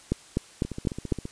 two click trains, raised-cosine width 3 ms, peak -10 / -20 dBFS, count 5 / 10, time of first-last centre 0.12-1.123 / 0.65-1.254 s, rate 3.99 / 14.9 Hz, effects white hiss -51 dBFS RMS until 1.31 s + resampled to 22050 Hz

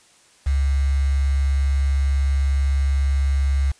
sine tone with quantisation, 68.9 Hz, C#2, 10 cents flat, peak -16 dBFS, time 0.46-3.72 s, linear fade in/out 10 ms, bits 6, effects white hiss -54 dBFS RMS until 3.79 s + resampled to 22050 Hz

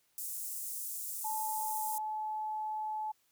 pink high-pass noise, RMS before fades -40 dBFS, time 0.18-1.98 s, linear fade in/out 0 ms, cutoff 8000 Hz, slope 24 dB/octave
sine tone with pitch glide, 870 to 861.5 Hz, A5 to A5, -20 to -37 cents, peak -34 dBFS, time 1.24-3.12 s, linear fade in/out 10 ms, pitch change -17 cents, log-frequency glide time 1.48-2.05 s
effects white hiss -73 dBFS RMS until 3.31 s

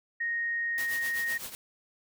sine tone, 1864.7 Hz, A#6, in tune, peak -28 dBFS, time 0.2-1.38 s, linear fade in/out 10 ms
white noise with tremolo, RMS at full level -37 dBFS, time 0.78-1.55 s, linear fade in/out 0 ms, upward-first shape triangle, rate 7.9 Hz, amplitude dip 80%
effects none

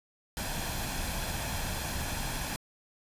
pink noise with comb filter, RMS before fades -34 dBFS, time 0.37-2.56 s, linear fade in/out 0 ms, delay 1.2 ms, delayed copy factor +0.5, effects resampled to 32000 Hz

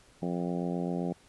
harmonic tone, 87.7 Hz, F2, 8 cents sharp, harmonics 2 / 3 / 4 / 5 / 6 / 7 / 8 / 9, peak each -32 / -36 / -38 / -40 / -42 / -43 / -44 / -45 dBFS, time 0.22-1.13 s, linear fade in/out 5 ms, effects pink hiss -60 dBFS RMS until 1.28 s + resampled to 24000 Hz

